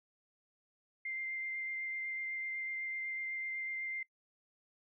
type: tone with vibrato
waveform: sine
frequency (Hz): 2094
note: C7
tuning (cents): +1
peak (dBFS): -37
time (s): 1.05-4.03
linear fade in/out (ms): 5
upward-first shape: sine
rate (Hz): 8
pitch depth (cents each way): 10
effects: noise-tail reverb RT60 0.1 s tail -22 dB re dry